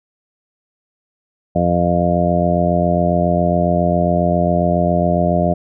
harmonic tone, 87.31 Hz, F2, in tune, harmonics 1 / 2 / 3 / 4 / 5 / 6 / 7 / 8, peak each -22 / -17 / -24 / -25 / -27 / -28 / -18 / -20 dBFS, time 1.55-5.54 s, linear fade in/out 10 ms, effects none

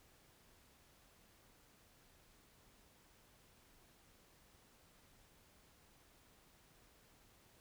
silence, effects pink hiss -68 dBFS RMS until 7.6 s

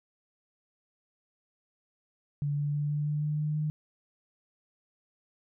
sine tone with pitch steps, 144.6 / 145.69 / 146.79 / 147.89 / 149.01 / 150.13 / 151.26 / 152.4 Hz, D3 / D3 / D3 / D3 / D3 / D3 / D#3 / D#3, -27 / -14 / 0 / +12 / +25 / +38 / -49 / -36 cents, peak -27 dBFS, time 2.42-3.7 s, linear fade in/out 0 ms, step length 160 ms, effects none

